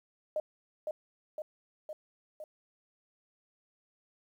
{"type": "tone with echo", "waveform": "sine", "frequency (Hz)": 614, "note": "D#5", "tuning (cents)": -23, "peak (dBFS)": -29, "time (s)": [0.36, 0.4], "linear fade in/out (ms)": 2, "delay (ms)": 510, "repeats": 4, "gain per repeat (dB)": -3, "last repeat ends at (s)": 2.44, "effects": ["11-bit"]}